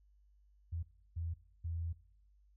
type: tone bursts at uneven times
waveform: sine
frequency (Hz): 83.6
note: E2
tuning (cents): +25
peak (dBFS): -36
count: 3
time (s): 0.72-0.83 / 1.16-1.34 / 1.64-1.93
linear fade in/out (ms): 10
effects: noise-tail reverb RT60 0.8 s tail -21 dB re dry + added 50 Hz sine -64 dBFS peak until 2.56 s